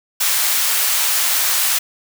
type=high-pass noise; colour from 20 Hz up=white; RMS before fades=-17 dBFS; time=0.2-1.79 s; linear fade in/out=10 ms; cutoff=880 Hz; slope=12 dB/octave; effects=none